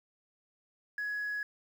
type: tone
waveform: sine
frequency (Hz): 1678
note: G#6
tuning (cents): +17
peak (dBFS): -31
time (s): 0.98-1.43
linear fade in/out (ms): 2
effects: tanh soft clip ceiling -30 dBFS + 10-bit